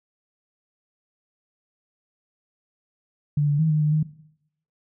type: tone with pitch steps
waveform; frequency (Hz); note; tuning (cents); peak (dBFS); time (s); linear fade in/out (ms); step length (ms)
sine; 146.6 / 145.1 / 158.8 / 153.1 / 150.9 / 154.5; D3 / D3 / D#3 / D#3 / D3 / D#3; -3 / -21 / +36 / -28 / +47 / -12; -17; 3.37-4.03; 5; 110
effects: noise-tail reverb RT60 0.7 s tail -17 dB re dry